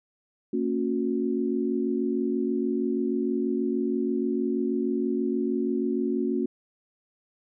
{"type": "tone cluster", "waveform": "sine", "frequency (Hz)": [228.8, 275.1, 363.2], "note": ["A#3", "C#4", "F#4"], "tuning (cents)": [-32, -13, -32], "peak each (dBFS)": -28, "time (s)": [0.53, 6.46], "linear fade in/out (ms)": 5, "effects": []}